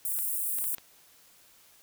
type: high-pass noise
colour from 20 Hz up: white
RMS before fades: -31 dBFS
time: 0.05-0.75 s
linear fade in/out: 2 ms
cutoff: 8600 Hz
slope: 48 dB/octave
type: clicks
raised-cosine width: 0.2 ms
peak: -26 dBFS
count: 5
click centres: 0.188 / 0.586 / 0.642 / 0.743 / 0.783 s
effects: white hiss -59 dBFS RMS until 1.82 s